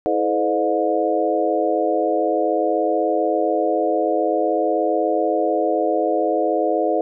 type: tone cluster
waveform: sine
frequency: 324.3 / 432.5 / 513 / 609 / 716 Hz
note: E4 / A4 / C5 / D#5 / F5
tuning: -28 / -30 / -34 / -37 / +43 cents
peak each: -23 dBFS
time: 0.06-7.01 s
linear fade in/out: 0 ms
effects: none